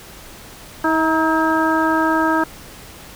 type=harmonic tone with a mistuned harmonic; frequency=320.5 Hz; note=E4; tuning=49 cents flat; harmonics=1 / 2 / 3 / 4 / 5; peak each=-18 / -23 / -20 / -22 / -22 dBFS; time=0.84-2.44 s; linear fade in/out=5 ms; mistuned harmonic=3; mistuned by=-36 cents; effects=pink hiss -39 dBFS RMS until 3.15 s